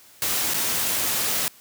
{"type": "noise with dropouts", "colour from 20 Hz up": "white", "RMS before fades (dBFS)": -24, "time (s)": [0.22, 1.48], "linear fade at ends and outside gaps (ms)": 1, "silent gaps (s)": [0.537, 0.542], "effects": ["white hiss -51 dBFS RMS until 1.6 s", "high-pass 60 Hz 12 dB/octave"]}